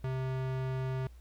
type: tone with low-pass filter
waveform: square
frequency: 130.81 Hz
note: C3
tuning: in tune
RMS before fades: -34 dBFS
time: 0.04-1.07 s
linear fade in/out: 2 ms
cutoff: 2800 Hz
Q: 0.52
effects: added 60 Hz sine -49 dBFS peak until 1.2 s + pink hiss -67 dBFS RMS until 1.2 s